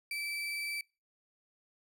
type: tone with vibrato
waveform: 35% pulse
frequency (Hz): 2319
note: D7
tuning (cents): -22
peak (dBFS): -33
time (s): 0.11-0.81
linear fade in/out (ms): 2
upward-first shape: triangle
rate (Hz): 20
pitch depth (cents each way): 24
effects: noise-tail reverb RT60 0.3 s tail -26 dB re dry